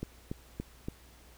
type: click train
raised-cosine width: 3 ms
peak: -22 dBFS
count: 4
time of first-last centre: 0.03-0.885 s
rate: 3.51 Hz
effects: added 60 Hz sine -57 dBFS peak until 1.37 s + pink hiss -59 dBFS RMS until 1.37 s

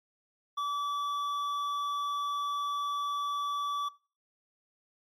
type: tone with hard clipping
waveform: sine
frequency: 1152 Hz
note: D6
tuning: 34 cents flat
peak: -31 dBFS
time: 0.57-3.89 s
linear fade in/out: 10 ms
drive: 7 dB
effects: noise-tail reverb RT60 0.4 s tail -22 dB re dry + MP3 64 kbps

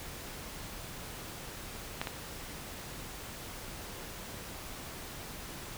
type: clicks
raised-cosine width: 0.3 ms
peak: -16 / -19 dBFS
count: 2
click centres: 2.015 / 2.072 s
effects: pink hiss -44 dBFS RMS until 5.77 s

